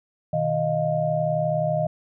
sine tone cluster, 124.3 / 156.1 / 620 / 699 Hz, B2 / D#3 / D#5 / F5, +12 / +6 / -6 / +1 cents, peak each -32 / -26 / -23 / -28 dBFS, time 0.33-1.87 s, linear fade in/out 5 ms, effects none

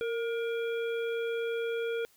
harmonic tone with a mistuned harmonic, 474.4 Hz, A#4, 30 cents sharp, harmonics 1 / 3 / 5 / 7, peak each -30 / -40 / -44 / -47 dBFS, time 0.01-2.05 s, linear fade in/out 0 ms, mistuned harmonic 1, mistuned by -48 cents, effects white hiss -64 dBFS RMS until 2.16 s

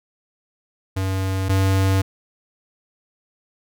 square tone pair in turn, 95.3 / 96.02 Hz, G2 / G2, -48 / -35 cents, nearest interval unison, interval 13 cents, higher second, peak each -21 / -16 dBFS, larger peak second, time 0.96-1.49 / 1.49-2.02 s, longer neither, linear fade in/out 10 ms, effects none

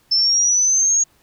sine linear sweep, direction up, 5274 to 6650 Hz, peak -13 dBFS, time 0.11-1.04 s, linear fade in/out 10 ms, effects pink hiss -58 dBFS RMS until 1.22 s

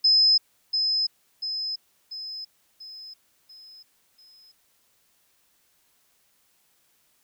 sine tone with echo, 5100 Hz, D#8, 42 cents sharp, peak -15 dBFS, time 0.04-0.38 s, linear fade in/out 10 ms, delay 690 ms, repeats 6, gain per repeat -6 dB, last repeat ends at 4.52 s, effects white hiss -66 dBFS RMS until 7.23 s

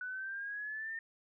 sine exponential sweep, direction up, 1479 to 1825 Hz, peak -38 dBFS, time 0.01-0.99 s, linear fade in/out 2 ms, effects none

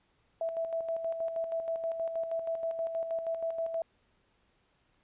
sine tone with tremolo, 659 Hz, E5, 1 cent flat, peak -29 dBFS, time 0.41-3.82 s, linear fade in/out 2 ms, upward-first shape square, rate 6.3 Hz, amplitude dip 50%, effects pink hiss -71 dBFS RMS until 5.03 s + resampled to 8000 Hz

